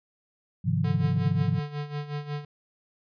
sine chord, F minor seventh, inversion first, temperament equal with one note detuned, 103.83 / 133.33 / 155.56 / 174.61 Hz, Ab2 / C3 / Eb3 / F3, 0 / +33 / 0 / 0 cents, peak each -28 dBFS, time 0.64-1.6 s, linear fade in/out 20 ms
square tone with tremolo, 146.7 Hz, D3, 2 cents flat, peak -29 dBFS, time 0.84-2.45 s, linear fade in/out 5 ms, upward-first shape sine, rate 5.5 Hz, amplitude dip 75%
clicks, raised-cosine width 2 ms, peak -34 dBFS, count 2, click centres 1.01 / 1.165 s
effects resampled to 11025 Hz

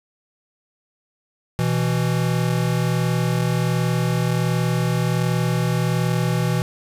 square tone pair together, 123.47 / 164.81 Hz, B2 / E3, 0 / 0 cents, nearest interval perfect fourth, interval 500 cents, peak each -22 dBFS, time 1.59-6.62 s, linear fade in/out 0 ms, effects resampled to 32000 Hz + 7-bit

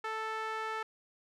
sawtooth tone with band-pass filter, 440 Hz, A4, in tune, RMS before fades -37 dBFS, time 0.04-0.83 s, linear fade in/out 5 ms, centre 1400 Hz, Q 1.5, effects none

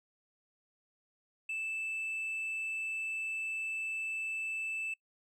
triangle tone with tanh clipping, 2637 Hz, E7, in tune, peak -35 dBFS, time 1.49-4.94 s, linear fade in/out 5 ms, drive 7 dB, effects noise-tail reverb RT60 0.1 s tail -24 dB re dry

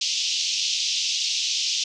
white band-pass noise, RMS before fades -25 dBFS, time 0.01-1.84 s, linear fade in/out 5 ms, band 2700 to 6200 Hz, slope 48 dB/octave, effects none

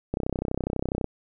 click train, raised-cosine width 2 ms, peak -13 dBFS, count 30, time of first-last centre 0.14-1.043 s, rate 32.1 Hz, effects none

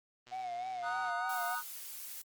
click train, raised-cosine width 0.2 ms, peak -37 dBFS, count 102, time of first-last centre 0.27-1.098 s, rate 122 Hz
triangle tone with vibrato, 730 Hz, F#5, 24 cents flat, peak -35 dBFS, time 0.31-1.56 s, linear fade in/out 20 ms, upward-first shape sine, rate 3.3 Hz, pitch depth 71 cents each way
triangle chord, D# minor, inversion second, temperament equal, 932.3 / 1244.5 / 1480 Hz, A#5 / D#6 / F#6, 0 / 0 / 0 cents, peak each -39 / -37 / -37 dBFS, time 0.82-1.63 s, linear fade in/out 50 ms
blue noise, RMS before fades -45 dBFS, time 1.29-2.22 s, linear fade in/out 5 ms
effects Opus 32 kbps

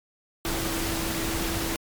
sine tone in noise, 329.6 Hz, E4, in tune, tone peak -32 dBFS, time 0.45-1.76 s, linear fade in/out 0 ms, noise pink, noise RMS -29 dBFS, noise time 0.45-1.76 s, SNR -6 dB, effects MP3 96 kbps

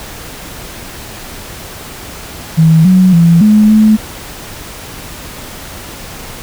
sine tone with pitch steps, 160.9 / 185.3 / 168.4 / 212.6 / 216.1 Hz, E3 / F#3 / E3 / G#3 / A3, -42 / +3 / +37 / +41 / -31 cents, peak -3 dBFS, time 2.57-3.97 s, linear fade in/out 20 ms, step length 280 ms, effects pink hiss -28 dBFS RMS until 6.42 s

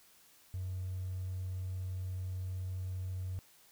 triangle tone with hard clipping, 92.5 Hz, F#2, in tune, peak -36 dBFS, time 0.54-3.39 s, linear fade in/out 0 ms, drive 3 dB, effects white hiss -63 dBFS RMS until 3.71 s

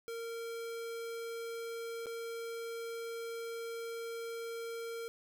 square tone with dropouts, 461.1 Hz, A#4, 19 cents flat, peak -40 dBFS, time 0.08-5.08 s, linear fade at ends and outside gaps 0 ms, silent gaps 2.059-2.067 s, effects 13-bit

